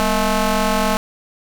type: ring-modulated tone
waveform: 15% pulse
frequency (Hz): 219.9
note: A3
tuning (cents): -1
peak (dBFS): -6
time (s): 0-0.97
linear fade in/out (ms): 0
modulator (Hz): 418
effects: none